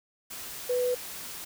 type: tone in noise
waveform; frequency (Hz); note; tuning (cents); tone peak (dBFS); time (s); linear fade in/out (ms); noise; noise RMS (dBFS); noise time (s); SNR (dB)
sine; 495.7; B4; +6; -24; 0.69-0.95; 10; white; -40; 0.3-1.45; +13
effects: none